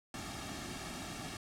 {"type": "noise with comb filter", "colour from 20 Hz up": "pink", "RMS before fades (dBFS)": -43, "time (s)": [0.14, 1.37], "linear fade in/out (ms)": 2, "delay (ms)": 2, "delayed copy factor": -0.7, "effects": ["low-pass 9000 Hz 12 dB/octave"]}